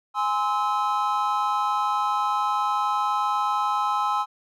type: chord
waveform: triangle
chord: Ab augmented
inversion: none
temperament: just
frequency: 830.6 / 1038.3 / 1297.8 Hz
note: Ab5 / C6 / E6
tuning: 0 / -14 / -27 cents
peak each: -24 dBFS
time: 0.14-4.26 s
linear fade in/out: 50 ms
effects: none